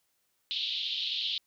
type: band-pass noise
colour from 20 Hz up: pink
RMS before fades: -33 dBFS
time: 0.51-1.38 s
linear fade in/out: 0 ms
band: 3100 to 4000 Hz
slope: 48 dB/octave
effects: white hiss -75 dBFS RMS until 1.46 s